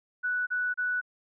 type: tone bursts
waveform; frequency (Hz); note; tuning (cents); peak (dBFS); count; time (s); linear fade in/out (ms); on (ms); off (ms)
sine; 1480; F#6; 0; -26; 3; 0.23-1.014; 20; 240; 32
effects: none